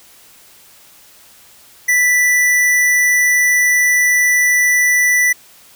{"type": "tone", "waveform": "square", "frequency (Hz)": 1975.5, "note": "B6", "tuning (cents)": 0, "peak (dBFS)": -11, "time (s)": [1.88, 5.33], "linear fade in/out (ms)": 10, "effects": ["white hiss -45 dBFS RMS until 5.75 s"]}